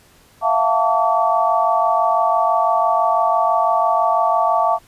sine tone cluster, 666 / 712 / 889 / 1143 Hz, E5 / F5 / A5 / D6, +18 / +33 / +18 / -47 cents, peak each -19 dBFS, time 0.41-4.79 s, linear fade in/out 50 ms, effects pink hiss -51 dBFS RMS until 4.87 s + resampled to 32000 Hz

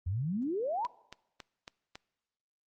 sine exponential sweep, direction up, 82.3 to 1031 Hz, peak -30 dBFS, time 0.06-0.87 s, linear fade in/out 10 ms
click train, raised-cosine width 0.2 ms, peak -26 dBFS, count 5, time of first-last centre 0.85-1.955 s, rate 3.62 Hz
effects noise-tail reverb RT60 1.0 s tail -22 dB re dry + Opus 48 kbps

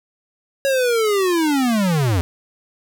square linear sweep, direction down, 554.4 to 80.6 Hz, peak -16 dBFS, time 0.65-2.21 s, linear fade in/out 0 ms, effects none

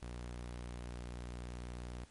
sawtooth tone, 60.3 Hz, B1, 41 cents flat, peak -39 dBFS, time 0.02-2.05 s, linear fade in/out 5 ms, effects pink hiss -64 dBFS RMS until 2.1 s + MP3 48 kbps

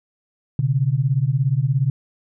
sine beating tone pair, 125.8 / 142.8 Hz, B2 / D3, +32 / -48 cents, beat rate 17 Hz, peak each -19 dBFS, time 0.59-1.9 s, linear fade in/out 2 ms, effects none

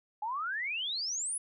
sine exponential sweep, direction up, 821 to 10420 Hz, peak -32 dBFS, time 0.22-1.38 s, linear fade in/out 5 ms, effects none

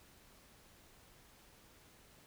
silence, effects pink hiss -63 dBFS RMS until 2.26 s

